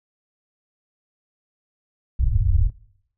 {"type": "low-pass noise", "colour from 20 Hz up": "pink", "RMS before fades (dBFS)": -18, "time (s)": [2.19, 2.7], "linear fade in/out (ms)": 10, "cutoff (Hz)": 110, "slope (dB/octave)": 48, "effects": ["noise-tail reverb RT60 0.7 s tail -21 dB re dry"]}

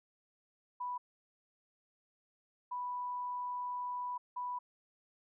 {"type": "tone bursts at uneven times", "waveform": "sine", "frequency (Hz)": 987, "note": "B5", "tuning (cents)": -1, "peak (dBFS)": -36, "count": 3, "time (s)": [[0.8, 0.98], [2.71, 4.18], [4.36, 4.59]], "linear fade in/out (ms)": 10, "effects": []}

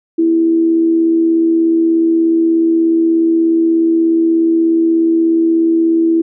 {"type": "tone with amplitude modulation", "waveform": "sine", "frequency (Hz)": 329.6, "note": "E4", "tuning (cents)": 0, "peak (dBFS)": -7, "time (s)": [0.18, 6.22], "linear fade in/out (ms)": 10, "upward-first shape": "sine", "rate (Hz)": 76.7, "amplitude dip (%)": 35, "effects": []}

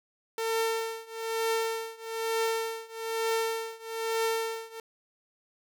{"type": "tone with tremolo", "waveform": "sawtooth", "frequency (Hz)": 451.2, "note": "A4", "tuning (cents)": 44, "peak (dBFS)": -21, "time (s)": [0.38, 4.8], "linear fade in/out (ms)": 2, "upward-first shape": "triangle", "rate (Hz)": 1.1, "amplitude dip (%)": 95, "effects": []}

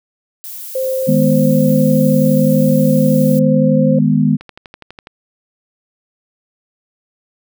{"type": "noise", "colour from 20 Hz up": "violet", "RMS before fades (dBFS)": -29, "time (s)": [0.44, 3.39], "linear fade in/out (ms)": 0}
{"type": "tone with vibrato", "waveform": "sine", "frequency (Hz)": 523.3, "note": "C5", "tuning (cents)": 0, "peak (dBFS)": -15, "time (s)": [0.75, 3.99], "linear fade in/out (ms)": 5, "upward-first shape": "triangle", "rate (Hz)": 0.67, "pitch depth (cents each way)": 8}
{"type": "chord", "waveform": "sine", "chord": "G# minor", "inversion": "second", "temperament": "equal", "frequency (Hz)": [155.56, 207.7, 246.9], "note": ["D#3", "G#3", "B3"], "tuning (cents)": [0, 0, 0], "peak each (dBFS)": -14, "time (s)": [1.07, 4.37], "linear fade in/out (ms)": 20}
{"type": "click train", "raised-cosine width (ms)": 0.3, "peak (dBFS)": -18, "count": 9, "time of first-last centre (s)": [4.41, 5.071], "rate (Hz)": 12.1}
{"effects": []}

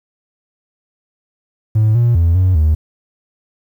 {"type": "tone with pitch steps", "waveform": "triangle", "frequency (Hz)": [108.6, 119, 84.3, 92.7, 77.5], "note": ["A2", "A#2", "E2", "F#2", "D#2"], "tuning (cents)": [-22, 36, 39, 4, -6], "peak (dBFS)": -6, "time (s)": [1.75, 2.75], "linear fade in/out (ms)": 10, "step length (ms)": 200, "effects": ["tanh soft clip ceiling -4 dBFS", "8-bit"]}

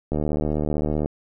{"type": "click train", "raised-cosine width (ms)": 2, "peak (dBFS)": -11, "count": 72, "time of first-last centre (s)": [0.12, 1.059], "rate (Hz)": 75.6, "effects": []}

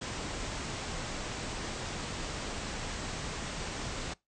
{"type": "low-pass noise", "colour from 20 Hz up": "pink", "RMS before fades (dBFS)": -38, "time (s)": [0.01, 4.14], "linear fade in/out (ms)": 10, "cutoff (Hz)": 8400, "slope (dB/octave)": 96, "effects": ["noise-tail reverb RT60 0.2 s tail -23 dB re dry"]}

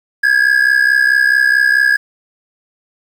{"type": "ring-modulated tone", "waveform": "triangle", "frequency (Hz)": 1661.2, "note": "G#6", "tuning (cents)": 0, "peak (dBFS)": -4, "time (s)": [0.23, 1.97], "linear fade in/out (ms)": 10, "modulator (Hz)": 32.3, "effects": ["7-bit"]}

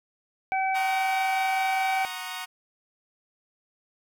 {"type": "harmonic tone", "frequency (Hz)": 765, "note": "G5", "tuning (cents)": -42, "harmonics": [1, 2, 3], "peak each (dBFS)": [-24, -36, -30], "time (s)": [0.52, 2.05], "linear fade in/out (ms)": 0}
{"type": "chord", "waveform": "15% pulse", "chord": "D# minor seventh", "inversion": "first", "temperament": "equal with one note detuned", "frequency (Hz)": [740, 932.3, 1089.7, 1244.5], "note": ["F#5", "A#5", "C#6", "D#6"], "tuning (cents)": [0, 0, -30, 0], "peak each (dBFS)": [-31, -32, -34, -34], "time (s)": [0.74, 2.46], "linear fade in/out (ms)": 20}
{"effects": []}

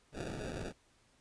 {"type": "noise with sample-and-hold", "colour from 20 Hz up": "white", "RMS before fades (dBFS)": -41, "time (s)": [0.12, 0.73], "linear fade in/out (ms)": 50, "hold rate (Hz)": 1050, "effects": ["pink hiss -69 dBFS RMS until 1.2 s", "resampled to 22050 Hz"]}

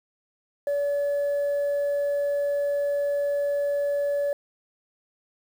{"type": "tone", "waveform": "sine", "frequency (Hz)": 572, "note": "D5", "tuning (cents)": -46, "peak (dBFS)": -20, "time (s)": [0.67, 4.33], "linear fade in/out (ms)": 2, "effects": ["tanh soft clip ceiling -21 dBFS", "8-bit"]}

